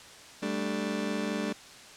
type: chord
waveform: 30% pulse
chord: G suspended second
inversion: none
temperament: just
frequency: 196 / 220.5 / 294 Hz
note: G3 / A3 / D4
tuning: 0 / +4 / +2 cents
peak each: -32 / -31 / -32 dBFS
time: 0.42-1.53 s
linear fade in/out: 10 ms
effects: white hiss -49 dBFS RMS until 1.96 s + low-pass 7000 Hz 12 dB/octave